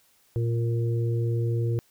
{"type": "harmonic tone", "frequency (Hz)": 116.54, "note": "A#2", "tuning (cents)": 0, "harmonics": [1, 3, 4], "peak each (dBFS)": [-23, -33, -35], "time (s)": [0.36, 1.79], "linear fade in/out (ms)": 0, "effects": ["white hiss -63 dBFS RMS until 1.9 s"]}